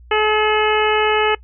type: harmonic tone with a mistuned harmonic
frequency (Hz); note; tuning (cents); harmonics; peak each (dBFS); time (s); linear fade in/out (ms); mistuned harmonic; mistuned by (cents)
428.2; A4; -47; 1 / 2 / 3 / 4 / 5 / 6 / 7; -17 / -20 / -22 / -23 / -24 / -25 / -25; 0.11-1.35; 5; 7; -19
effects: noise-tail reverb RT60 0.1 s tail -23 dB re dry + added 60 Hz sine -40 dBFS peak until 1.43 s